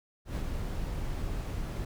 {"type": "noise with ADSR envelope", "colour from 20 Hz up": "brown", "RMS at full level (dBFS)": -31, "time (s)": [0.25, 1.85], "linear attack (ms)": 110, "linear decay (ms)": 63, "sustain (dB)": -3, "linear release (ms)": 5, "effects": []}